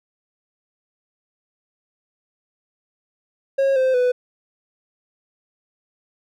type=tone with pitch steps; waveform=triangle; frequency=544 / 520 / 497.1 Hz; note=C#5 / C5 / B4; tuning=-33 / -11 / +11 cents; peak=-13 dBFS; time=3.58-4.12 s; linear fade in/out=10 ms; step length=180 ms; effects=none